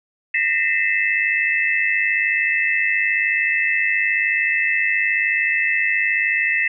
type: tone cluster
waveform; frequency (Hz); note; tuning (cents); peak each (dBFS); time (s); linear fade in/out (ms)
sine; 1827 / 1981 / 2080 / 2623; A#6 / B6 / C7 / E7; -35 / +5 / -11 / -9; -22; 0.34-6.68; 5
effects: none